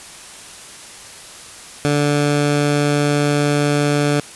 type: tone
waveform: 15% pulse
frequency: 145.8 Hz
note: D3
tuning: 12 cents flat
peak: -8 dBFS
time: 1.85-4.2 s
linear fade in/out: 0 ms
effects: white hiss -37 dBFS RMS until 4.35 s + resampled to 24000 Hz